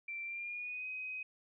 sine tone with pitch glide, 2349 to 2518 Hz, D7 to D#7, 0 to +20 cents, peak -39 dBFS, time 0.08-1.23 s, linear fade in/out 5 ms, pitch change +120 cents, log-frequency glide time 0.24-0.87 s, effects none

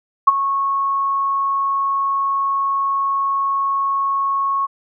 sine tone with ADSR envelope, 1100 Hz, C#6, 14 cents flat, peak -3 dBFS, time 0.27-4.67 s, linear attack 10 ms, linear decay 25 ms, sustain -13 dB, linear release 23 ms, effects none

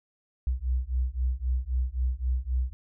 sine beating tone pair, 61.2 / 65 Hz, B1 / C2, -15 / -11 cents, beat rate 3.8 Hz, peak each -28 dBFS, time 0.47-2.73 s, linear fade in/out 0 ms, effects none

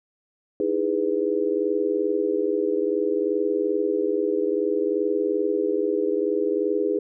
sine chord, E major seventh, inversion third, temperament just, 309 / 329.6 / 412 / 494.4 Hz, D#4 / E4 / G#4 / B4, -12 / 0 / -14 / +2 cents, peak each -28 / -29 / -23 / -27 dBFS, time 0.6-6.99 s, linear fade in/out 2 ms, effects none

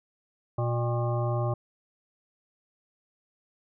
harmonic tone with a mistuned harmonic, 120 Hz, B2, 49 cents flat, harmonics 1 / 3 / 5 / 7 / 9 / 10, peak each -26 / -35 / -33 / -37 / -38 / -43 dBFS, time 0.58-1.54 s, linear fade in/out 5 ms, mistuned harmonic 7, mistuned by -81 cents, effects none

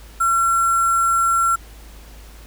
sine tone with sample-and-hold, 1360 Hz, F6, 46 cents flat, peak -14 dBFS, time 0.2-1.56 s, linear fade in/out 10 ms, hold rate 8820 Hz, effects added 53 Hz sine -39 dBFS peak until 2.46 s + pink hiss -46 dBFS RMS until 2.46 s

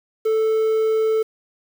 triangle tone with quantisation, 440 Hz, A4, in tune, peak -14 dBFS, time 0.25-1.23 s, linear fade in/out 10 ms, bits 7, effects none

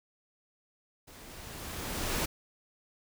pink noise with level ramp, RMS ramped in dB -52 to -30 dBFS, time 1.07-2.26 s, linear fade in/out 10 ms, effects none

